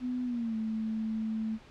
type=tone with pitch glide; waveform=sine; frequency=250 to 220.2 Hz; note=B3 to A3; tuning=+21 to +2 cents; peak=-30 dBFS; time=0-1.59 s; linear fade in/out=50 ms; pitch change=-219 cents; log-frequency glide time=0.24-0.56 s; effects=pink hiss -55 dBFS RMS until 1.7 s + low-pass 4000 Hz 12 dB/octave